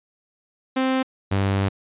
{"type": "tone pair in turn", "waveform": "sawtooth", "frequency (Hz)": [261.6, 97.99], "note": ["C4", "G2"], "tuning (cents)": [0, 0], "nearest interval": "octave + perfect fourth", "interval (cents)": 1700, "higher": "first", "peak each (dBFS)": -15, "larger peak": "neither", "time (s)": [[0.76, 1.03], [1.31, 1.69]], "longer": "second", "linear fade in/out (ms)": 10, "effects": ["resampled to 8000 Hz"]}